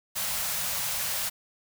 white band-stop noise, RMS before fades -30 dBFS, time 0.15-1.3 s, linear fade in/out 20 ms, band 220 to 510 Hz, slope 48 dB/octave, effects none

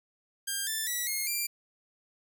5% pulse tone with pitch steps, 1600 / 1765.1 / 1947.2 / 2148 / 2370 Hz, G6 / A6 / B6 / C7 / D7, +35 / +5 / -25 / +45 / +15 cents, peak -20 dBFS, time 0.47-1.47 s, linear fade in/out 10 ms, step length 200 ms, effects none

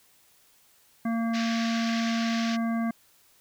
harmonic tone, 229 Hz, A#3, 31 cents flat, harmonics 1 / 3 / 5 / 7 / 9, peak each -25 / -35 / -39 / -42 / -44 dBFS, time 1.05-2.91 s, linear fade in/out 5 ms
pink band-pass noise, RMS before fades -36 dBFS, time 1.33-2.57 s, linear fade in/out 20 ms, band 1500 to 6000 Hz, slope 48 dB/octave
effects white hiss -61 dBFS RMS until 3.4 s

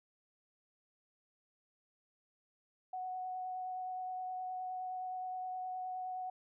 sine tone with vibrato, 740 Hz, F#5, in tune, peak -38 dBFS, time 2.93-6.3 s, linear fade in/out 5 ms, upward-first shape sine, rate 9.6 Hz, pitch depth 10 cents each way, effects none

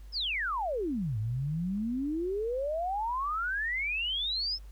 sine exponential two-way sweep, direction down then up, 5360 to 103.5 to 5360 Hz, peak -29 dBFS, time 0.12-4.59 s, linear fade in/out 50 ms, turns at 1.18 s, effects added 50 Hz sine -44 dBFS peak until 4.71 s + pink hiss -64 dBFS RMS until 4.71 s

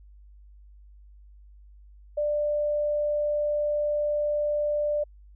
sine tone, 592 Hz, D5, 14 cents sharp, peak -23 dBFS, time 2.17-5.04 s, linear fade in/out 10 ms, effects added 50 Hz sine -48 dBFS peak until 5.35 s

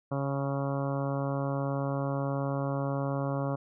harmonic tone, 138.59 Hz, C#3, in tune, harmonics 1 / 2 / 3 / 4 / 5 / 6 / 7 / 8 / 9 / 10, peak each -31 / -35 / -41 / -35 / -41 / -44 / -44 / -42 / -47 / -48 dBFS, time 0.11-3.56 s, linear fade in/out 10 ms, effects none

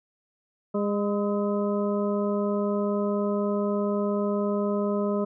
harmonic tone with a mistuned harmonic, 204.1 Hz, G#3, 30 cents flat, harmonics 1 / 2 / 3 / 5 / 6, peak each -26 / -28 / -30 / -37 / -38 dBFS, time 0.74-5.25 s, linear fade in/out 10 ms, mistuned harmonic 6, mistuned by +59 cents, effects none

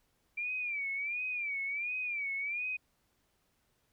sine tone with vibrato, 2349 Hz, D7, in tune, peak -33 dBFS, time 0.37-2.77 s, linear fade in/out 10 ms, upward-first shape sine, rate 1.4 Hz, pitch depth 120 cents each way, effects pink hiss -75 dBFS RMS until 3.92 s

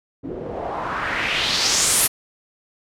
white noise with low-pass filter sweep, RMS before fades -22 dBFS, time 0.23-2.08 s, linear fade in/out 20 ms, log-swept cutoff 310 to 12000 Hz, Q 2.5, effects none

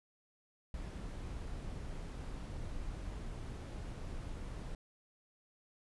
brown noise, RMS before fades -43 dBFS, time 0.74-4.75 s, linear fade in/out 2 ms, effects resampled to 24000 Hz

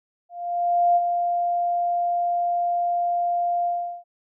sine tone with ADSR envelope, 698.5 Hz, F5, in tune, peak -14 dBFS, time 0.29-4.04 s, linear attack 670 ms, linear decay 36 ms, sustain -6 dB, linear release 380 ms, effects none

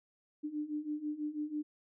sine beating tone pair, 296.4 / 302.5 Hz, D4 / D#4, +16 / -49 cents, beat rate 6.1 Hz, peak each -40 / -37 dBFS, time 0.43-1.63 s, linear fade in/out 20 ms, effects none

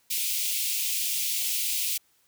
white high-pass noise, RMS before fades -28 dBFS, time 0.1-1.98 s, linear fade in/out 10 ms, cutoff 2300 Hz, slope 48 dB/octave, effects white hiss -66 dBFS RMS until 2.27 s

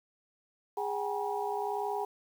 sine tone cluster, 412.5 / 758 / 819 / 960 Hz, G#4 / F#5 / G#5 / B5, -12 / +42 / -24 / -49 cents, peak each -35 / -37 / -36 / -38 dBFS, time 0.77-2.05 s, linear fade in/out 5 ms, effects 9-bit

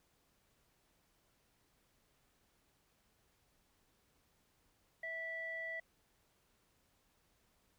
square tone with low-pass filter, 655 Hz, E5, 11 cents flat, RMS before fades -43 dBFS, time 5.03-5.8 s, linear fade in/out 5 ms, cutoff 1900 Hz, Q 8.7, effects pink hiss -75 dBFS RMS until 7.78 s

